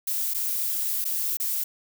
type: noise with dropouts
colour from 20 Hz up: violet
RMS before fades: -27 dBFS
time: 0.07-1.64 s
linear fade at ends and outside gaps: 5 ms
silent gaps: 0.337-0.345 / 1.043-1.052 / 1.371-1.399 s
effects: none